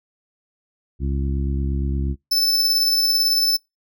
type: harmonic tone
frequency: 68.6 Hz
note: C#2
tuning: 17 cents flat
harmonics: 1 / 2 / 3 / 4 / 5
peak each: -21 / -27 / -31 / -33 / -35 dBFS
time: 0.99-2.16 s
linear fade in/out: 50 ms
type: tone with tremolo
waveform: 45% pulse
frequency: 5274 Hz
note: E8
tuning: in tune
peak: -15 dBFS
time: 2.31-3.57 s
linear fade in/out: 10 ms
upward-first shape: sine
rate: 18 Hz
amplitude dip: 30%
effects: noise-tail reverb RT60 0.2 s tail -25 dB re dry